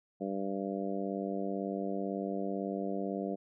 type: harmonic tone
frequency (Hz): 98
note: G2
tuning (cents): 0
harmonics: 2 / 3 / 4 / 5 / 6 / 7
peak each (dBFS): -37 / -39 / -40 / -41 / -42 / -42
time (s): 0.2-3.36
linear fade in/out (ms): 20
effects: none